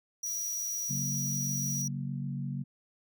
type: tone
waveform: square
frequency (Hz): 5800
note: F#8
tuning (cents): -35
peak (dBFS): -33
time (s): 0.23-1.88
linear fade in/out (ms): 5
type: noise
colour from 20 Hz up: violet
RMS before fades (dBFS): -43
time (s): 0.26-1.82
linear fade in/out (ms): 0
type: chord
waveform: sine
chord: F# major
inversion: second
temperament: equal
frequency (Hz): 138.59 / 185 / 233.1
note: C#3 / F#3 / A#3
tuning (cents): 0 / 0 / 0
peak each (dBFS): -34 / -39 / -40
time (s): 0.89-2.64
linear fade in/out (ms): 20
effects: none